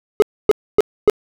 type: tone bursts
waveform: triangle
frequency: 420.1 Hz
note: G#4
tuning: 20 cents sharp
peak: -4 dBFS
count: 4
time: 0.2-1.098 s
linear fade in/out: 0 ms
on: 22 ms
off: 270 ms
effects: none